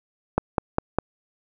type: click train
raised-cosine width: 1 ms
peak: -5 dBFS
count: 4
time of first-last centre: 0.38-0.986 s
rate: 4.95 Hz
effects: none